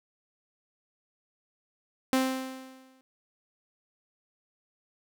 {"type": "tone with exponential decay", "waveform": "sawtooth", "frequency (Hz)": 261.6, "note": "C4", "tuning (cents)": 0, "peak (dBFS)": -17, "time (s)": [2.13, 3.01], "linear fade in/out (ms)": 0, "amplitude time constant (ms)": 190, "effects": []}